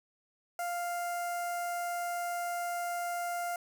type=tone with notch filter; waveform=sawtooth; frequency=698.5 Hz; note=F5; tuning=in tune; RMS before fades=-35 dBFS; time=0.59-3.56 s; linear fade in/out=2 ms; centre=3600 Hz; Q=0.66; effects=none